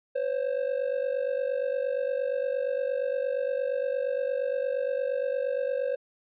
triangle ring-modulated tone, 529 Hz, C5, 19 cents sharp, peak -21 dBFS, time 0.15-5.96 s, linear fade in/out 10 ms, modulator 24.3 Hz, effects resampled to 8000 Hz

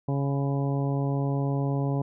harmonic tone with a mistuned harmonic, 139.1 Hz, C#3, 6 cents sharp, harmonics 1 / 2 / 3 / 4 / 5 / 6 / 7, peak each -25 / -31 / -35 / -37 / -39 / -41 / -42 dBFS, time 0.08-2.02 s, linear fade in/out 5 ms, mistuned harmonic 7, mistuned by +28 cents, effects none

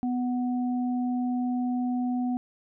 sine tone pair together, 248.5 / 740 Hz, B3 / F#5, +11 / 0 cents, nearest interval octave + perfect fifth, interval 1889 cents, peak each -25 / -36 dBFS, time 0.03-2.37 s, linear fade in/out 0 ms, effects none

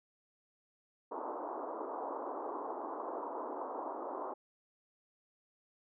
white band-pass noise, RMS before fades -41 dBFS, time 1.11-4.34 s, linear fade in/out 10 ms, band 280 to 1100 Hz, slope 48 dB/octave, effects none

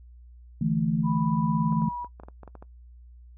sine chord, D suspended second, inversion none, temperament equal, 146.83 / 164.81 / 220 Hz, D3 / E3 / A3, 0 / 0 / 0 cents, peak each -29 / -25 / -26 dBFS, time 0.61-1.89 s, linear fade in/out 5 ms
sine tone with pitch glide, 987.8 to 970.8 Hz, B5 to B5, 0 to -30 cents, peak -31 dBFS, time 1.03-2.08 s, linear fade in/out 50 ms, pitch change -30 cents, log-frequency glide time 1.77-1.88 s
clicks, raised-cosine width 1 ms, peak -30 dBFS, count 10, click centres 1.725 / 1.82 / 2.046 / 2.199 / 2.235 / 2.285 / 2.433 / 2.477 / 2.553 / 2.625 s
effects noise-tail reverb RT60 0.1 s tail -21 dB re dry + added 60 Hz sine -46 dBFS peak until 3.37 s

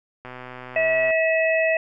click train, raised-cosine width 0.5 ms, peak -22 dBFS, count 109, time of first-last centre 0.25-1.107 s, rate 126 Hz
harmonic tone, 646 Hz, E5, 35 cents flat, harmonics 1 / 3 / 4, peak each -19 / -24 / -25 dBFS, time 0.76-1.77 s, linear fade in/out 2 ms
effects none

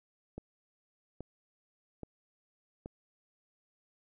click train, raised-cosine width 2 ms, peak -28 dBFS, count 4, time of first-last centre 0.38-2.859 s, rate 1.21 Hz, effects none

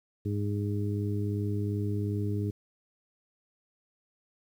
harmonic tone, 102.7 Hz, G#2, 19 cents flat, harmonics 1 / 2 / 3 / 4, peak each -29 / -36 / -36 / -38 dBFS, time 0.25-2.51 s, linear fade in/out 10 ms, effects 10-bit

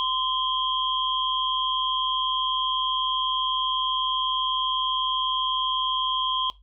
sine tone cluster, 1032 / 3140 / 3280 Hz, C6 / G7 / G#7, -24 / +2 / -22 cents, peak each -26 / -29 / -28 dBFS, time 0-6.5 s, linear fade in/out 0 ms, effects noise-tail reverb RT60 0.2 s tail -19 dB re dry + added 50 Hz sine -51 dBFS peak until 6.62 s

